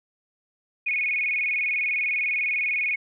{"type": "tone with vibrato", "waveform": "sine", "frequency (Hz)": 2323, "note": "D7", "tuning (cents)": -20, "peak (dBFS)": -22, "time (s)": [0.86, 2.96], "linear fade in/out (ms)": 10, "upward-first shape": "square", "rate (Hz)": 20, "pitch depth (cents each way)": 100, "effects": []}